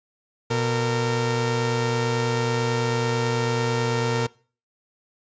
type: tone pair together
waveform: sawtooth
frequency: 122 / 458.9 Hz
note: B2 / A#4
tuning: -21 / -27 cents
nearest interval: octave + major seventh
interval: 2294 cents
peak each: -20 dBFS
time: 0.5-4.27 s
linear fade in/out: 10 ms
effects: noise-tail reverb RT60 0.4 s tail -22 dB re dry + resampled to 16000 Hz